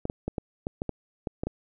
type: clicks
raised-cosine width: 2 ms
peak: -16 dBFS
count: 10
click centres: 0.054 / 0.099 / 0.28 / 0.382 / 0.669 / 0.819 / 0.893 / 1.272 / 1.435 / 1.47 s
effects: none